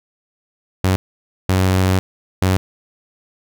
sawtooth tone bursts at uneven times, 93.6 Hz, F#2, 20 cents sharp, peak -9 dBFS, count 3, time 0.84-0.96 / 1.49-1.99 / 2.42-2.57 s, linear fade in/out 0 ms, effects none

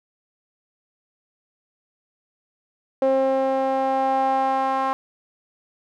sawtooth tone with band-pass filter sweep, 266.5 Hz, C4, 32 cents sharp, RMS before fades -21 dBFS, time 3.02-4.93 s, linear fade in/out 0 ms, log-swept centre 560 to 970 Hz, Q 4.2, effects none

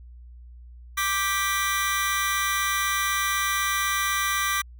sawtooth chord, G major, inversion second, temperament just, 1176 / 1568 / 1960 Hz, D6 / G6 / B6, +2 / 0 / -14 cents, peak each -22 / -27 / -24 dBFS, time 0.97-4.62 s, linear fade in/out 10 ms, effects added 60 Hz sine -42 dBFS peak until 4.79 s

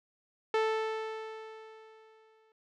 sawtooth tone with exponential decay, 440 Hz, A4, in tune, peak -21 dBFS, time 0.54-2.52 s, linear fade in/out 2 ms, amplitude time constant 430 ms, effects low-pass 3000 Hz 12 dB/octave

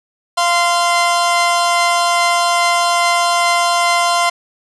sawtooth tone pair together, 693 / 1038.3 Hz, F5 / C6, -14 / -14 cents, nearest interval perfect fifth, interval 700 cents, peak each -11 dBFS, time 0.37-4.3 s, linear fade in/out 10 ms, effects resampled to 24000 Hz + 7-bit

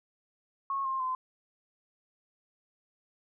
sine tone with pitch steps, 1094 / 1061 / 1029 Hz, C#6 / C6 / C6, -23 / +24 / -29 cents, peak -29 dBFS, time 0.7-1.15 s, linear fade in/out 2 ms, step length 150 ms, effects none

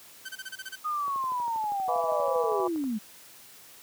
sawtooth tone bursts, 1539 Hz, G6, 32 cents flat, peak -32 dBFS, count 8, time 0.25-0.759 s, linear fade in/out 10 ms, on 40 ms, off 27 ms
sine linear sweep, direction down, 1244.5 to 201.6 Hz, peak -27 dBFS, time 0.84-2.99 s, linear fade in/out 20 ms
click train, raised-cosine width 1 ms, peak -32 dBFS, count 23, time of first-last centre 1.08-2.84 s, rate 12.5 Hz
harmonic tone, 164.81 Hz, E3, in tune, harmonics 3 / 4 / 5 / 6 / 7, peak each -33 / -33 / -33 / -33 / -33 dBFS, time 1.88-2.68 s, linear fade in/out 10 ms
effects white hiss -51 dBFS RMS until 3.82 s + high-pass 80 Hz 12 dB/octave

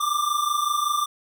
square tone pair together, 1172 / 1197.3 Hz, D6 / D6, -4 / +33 cents, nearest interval unison, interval 37 cents, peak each -25 dBFS, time 0-1.06 s, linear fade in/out 10 ms, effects none

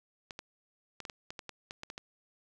clicks, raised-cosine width 0.2 ms, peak -24 dBFS, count 12, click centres 0.308 / 0.391 / 1.003 / 1.052 / 1.098 / 1.305 / 1.392 / 1.493 / 1.709 / 1.834 / 1.901 / 1.979 s, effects none

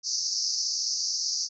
white band-pass noise, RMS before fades -29 dBFS, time 0.03-1.49 s, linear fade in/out 50 ms, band 4600 to 6200 Hz, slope 96 dB/octave, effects none

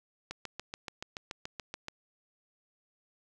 click train, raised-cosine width 0.2 ms, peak -21 dBFS, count 12, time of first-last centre 0.31-1.884 s, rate 6.99 Hz, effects none

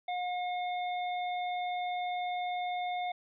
harmonic tone, 719 Hz, F#5, 50 cents flat, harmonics 1 / 3 / 5, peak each -32 / -42 / -46 dBFS, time 0.08-3.12 s, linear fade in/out 5 ms, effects none

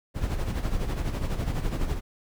brown noise with tremolo, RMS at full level -25 dBFS, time 0.14-2.01 s, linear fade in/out 50 ms, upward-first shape sine, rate 12 Hz, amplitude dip 60%, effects none

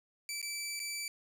15% pulse tone with dropouts, 2320 Hz, D7, 22 cents flat, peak -30 dBFS, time 0.29-1.08 s, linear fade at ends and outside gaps 1 ms, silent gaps 0.416-0.427 / 0.794-0.8 s, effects none

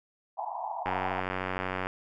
white band-pass noise, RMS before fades -35 dBFS, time 0.37-1.21 s, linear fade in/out 20 ms, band 680 to 980 Hz, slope 96 dB/octave
click train, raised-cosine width 0.5 ms, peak -16 dBFS, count 95, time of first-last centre 0.86-1.87 s, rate 93.1 Hz
effects none

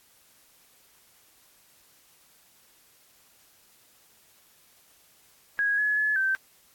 sine tone with pitch steps, 1652 / 1698 / 1711 / 1554 Hz, G#6 / G#6 / A6 / G6, -10 / +38 / -49 / -16 cents, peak -22 dBFS, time 5.59-6.35 s, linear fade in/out 0 ms, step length 190 ms, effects white hiss -60 dBFS RMS until 6.74 s + AAC 64 kbps

